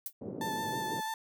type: noise with exponential decay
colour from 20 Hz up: violet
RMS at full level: -32 dBFS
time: 0.06-0.13 s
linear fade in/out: 2 ms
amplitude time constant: 15 ms
type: band-pass noise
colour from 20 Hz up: white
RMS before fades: -40 dBFS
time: 0.21-1.01 s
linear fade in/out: 5 ms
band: 120 to 450 Hz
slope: 24 dB/octave
type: tone with vibrato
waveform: 35% pulse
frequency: 882 Hz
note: A5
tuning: 4 cents sharp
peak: -32 dBFS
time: 0.41-1.14 s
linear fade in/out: 2 ms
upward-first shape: sine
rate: 6.1 Hz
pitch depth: 18 cents each way
effects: none